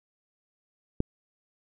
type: click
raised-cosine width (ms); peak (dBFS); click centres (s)
3; -12; 1.004
effects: none